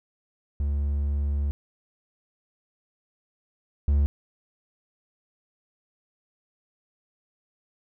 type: tone pair in turn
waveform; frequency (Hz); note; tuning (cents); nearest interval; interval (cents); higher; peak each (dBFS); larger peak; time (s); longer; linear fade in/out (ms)
triangle; 71.6 / 71.6; D2 / D2; -43 / -43; unison; 0; neither; -21 / -16; second; 0.6-1.51 / 3.88-4.06; first; 0
effects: none